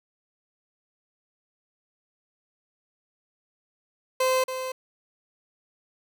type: tone with echo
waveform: 30% pulse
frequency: 517 Hz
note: C5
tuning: 21 cents flat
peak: -18 dBFS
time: 4.2-4.44 s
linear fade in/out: 5 ms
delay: 280 ms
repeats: 1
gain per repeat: -9 dB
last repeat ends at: 4.72 s
effects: none